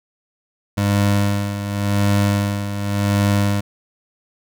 25% pulse tone with tremolo, 101.3 Hz, G#2, 43 cents flat, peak -10 dBFS, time 0.77-3.61 s, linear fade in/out 10 ms, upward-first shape sine, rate 0.9 Hz, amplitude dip 65%, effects none

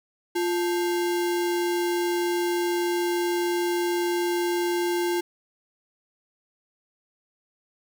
sine tone with sample-and-hold, 349.2 Hz, F4, in tune, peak -22 dBFS, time 0.35-5.21 s, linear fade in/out 10 ms, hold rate 1225 Hz, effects none

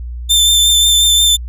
sawtooth tone with vibrato, 3560 Hz, A7, 20 cents sharp, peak -5 dBFS, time 0.29-1.37 s, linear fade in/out 20 ms, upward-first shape sine, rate 5.6 Hz, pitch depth 15 cents each way, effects added 60 Hz sine -22 dBFS peak until 1.48 s + resampled to 32000 Hz

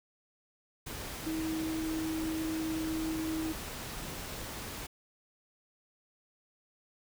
sine tone in noise, 318.6 Hz, D#4, 41 cents sharp, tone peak -32 dBFS, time 1.26-3.53 s, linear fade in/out 10 ms, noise pink, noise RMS -41 dBFS, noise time 0.86-4.87 s, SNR +6 dB, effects none

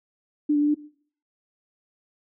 sine tone with pitch steps, 297.2 / 291.9 / 294.3 / 297.8 Hz, D4 / D4 / D4 / D4, +21 / -10 / +4 / +24 cents, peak -17 dBFS, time 0.49-0.746 s, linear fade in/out 10 ms, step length 64 ms, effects noise-tail reverb RT60 0.5 s tail -18 dB re dry

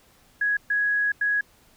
sine tone bursts at uneven times, 1667 Hz, G#6, 6 cents sharp, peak -20 dBFS, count 3, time 0.41-0.57 / 0.7-1.12 / 1.21-1.41 s, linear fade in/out 5 ms, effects pink hiss -58 dBFS RMS until 1.76 s

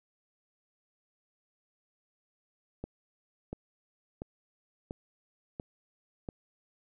click train, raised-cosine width 2 ms, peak -24 dBFS, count 6, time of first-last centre 2.84-6.288 s, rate 1.45 Hz, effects none

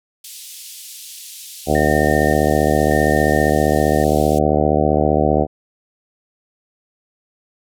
white band-pass noise, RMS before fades -36 dBFS, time 0.24-4.39 s, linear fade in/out 5 ms, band 2900 to 13000 Hz, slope 24 dB/octave
harmonic tone, 75.2 Hz, D2, 42 cents sharp, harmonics 1 / 2 / 3 / 4 / 5 / 6 / 7 / 8 / 9 / 10, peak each -22 / -22 / -22 / -22 / -22 / -22 / -22 / -22 / -22 / -22 dBFS, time 1.66-5.47 s, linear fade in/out 50 ms
sine tone with tremolo, 1823 Hz, A#6, 39 cents flat, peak -22 dBFS, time 1.75-4.04 s, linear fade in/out 2 ms, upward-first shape square, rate 0.86 Hz, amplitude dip 55%
effects none

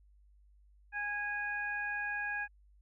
harmonic tone, 825 Hz, G#5, 12 cents flat, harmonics 1 / 2 / 3, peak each -42 / -35 / -42 dBFS, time 0.92-2.48 s, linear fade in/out 50 ms, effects added 50 Hz sine -60 dBFS peak until 2.81 s

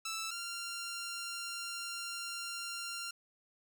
10% pulse tone pair in turn, 1321 / 1385.1 Hz, E6 / F6, +3 / -15 cents, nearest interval minor second, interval 82 cents, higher second, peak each -29 / -31 dBFS, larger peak first, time 0.05-0.31 / 0.31-3.11 s, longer second, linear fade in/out 5 ms, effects none

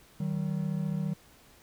triangle tone pair together, 155.56 / 190.23 Hz, D#3 / F#3, 0 / +48 cents, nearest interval minor third, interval 348 cents, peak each -29 / -30 dBFS, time 0.2-1.14 s, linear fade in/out 5 ms, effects pink hiss -58 dBFS RMS until 1.62 s

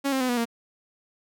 sawtooth tone with pitch steps, 277.2 / 265.3 / 253.9 / 243 / 232.6 Hz, C#4 / C4 / B3 / B3 / A#3, 0 / +24 / +48 / -28 / -4 cents, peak -19 dBFS, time 0.04-0.455 s, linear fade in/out 20 ms, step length 83 ms, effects none

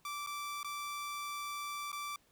sawtooth tone with dropouts, 1167 Hz, D6, 11 cents flat, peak -35 dBFS, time 0.05-2.16 s, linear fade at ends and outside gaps 2 ms, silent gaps 0.264-0.271 / 0.631-0.645 / 1.918-1.928 s, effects pink hiss -70 dBFS RMS until 2.31 s

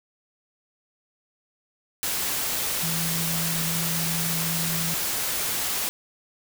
sine tone in noise, 165 Hz, E3, 2 cents sharp, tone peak -29 dBFS, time 2.83-4.94 s, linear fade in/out 0 ms, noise white, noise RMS -27 dBFS, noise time 2.03-5.89 s, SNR -5 dB, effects none

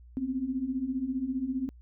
sine beating tone pair, 249.8 / 264.8 Hz, B3 / C4, +20 / +21 cents, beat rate 15 Hz, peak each -34 / -30 dBFS, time 0.17-1.69 s, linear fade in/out 0 ms, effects added 60 Hz sine -49 dBFS peak until 1.81 s

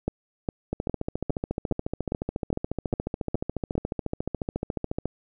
two click trains, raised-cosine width 2 ms, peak -12 / -14 dBFS, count 10 / 62, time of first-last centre 0.08-3.753 / 0.73-5.056 s, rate 2.45 / 14.1 Hz, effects none

